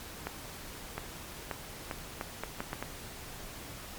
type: accelerating click train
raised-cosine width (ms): 0.5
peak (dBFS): -19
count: 9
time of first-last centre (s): 0.27-2.826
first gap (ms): 710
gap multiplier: 0.75
effects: pink hiss -45 dBFS RMS until 3.98 s + MP3 96 kbps